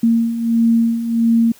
sine beating tone pair, 229 / 230.5 Hz, A#3 / A#3, -31 / -19 cents, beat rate 1.5 Hz, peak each -19 / -13 dBFS, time 0.03-1.52 s, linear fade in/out 5 ms, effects white hiss -47 dBFS RMS until 1.59 s

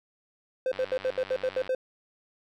triangle tone bursts, 516 Hz, C5, 24 cents flat, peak -22 dBFS, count 9, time 0.66-1.749 s, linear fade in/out 2 ms, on 57 ms, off 72 ms
click train, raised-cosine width 0.3 ms, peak -25 dBFS, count 92, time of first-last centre 0.73-1.677 s, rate 96.1 Hz
effects none

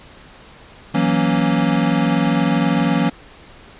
square chord, F# dominant seventh, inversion third, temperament equal, 164.81 / 185 / 233.1 / 277.2 Hz, E3 / F#3 / A#3 / C#4, 0 / 0 / 0 / 0 cents, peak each -21 dBFS, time 0.94-3.1 s, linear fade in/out 10 ms, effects pink hiss -43 dBFS RMS until 3.79 s + resampled to 8000 Hz

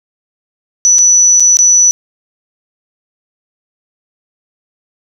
sine tone with dropouts, 5940 Hz, F#8, 6 cents sharp, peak -4 dBFS, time 0.85-1.91 s, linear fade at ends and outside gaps 0 ms, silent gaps 0.984-0.989 / 1.398-1.404 / 1.57-1.589 s, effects none

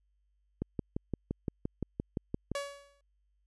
click train, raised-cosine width 3 ms, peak -20 dBFS, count 12, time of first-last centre 0.62-2.517 s, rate 5.8 Hz
sawtooth tone with exponential decay, 565 Hz, C#5, 33 cents sharp, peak -27 dBFS, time 2.55-3.01 s, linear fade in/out 2 ms, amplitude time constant 98 ms
effects added 50 Hz sine -70 dBFS peak until 3.46 s + resampled to 24000 Hz

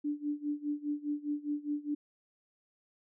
sine tone with tremolo, 293.7 Hz, D4, in tune, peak -29 dBFS, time 0.04-1.95 s, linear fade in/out 10 ms, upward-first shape sine, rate 4.9 Hz, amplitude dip 90%, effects none

